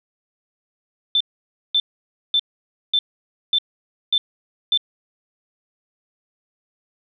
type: tone bursts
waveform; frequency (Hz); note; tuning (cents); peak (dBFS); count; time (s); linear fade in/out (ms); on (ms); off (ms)
sine; 3541; A7; +10; -14; 7; 1.15-4.775; 2; 55; 540
effects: none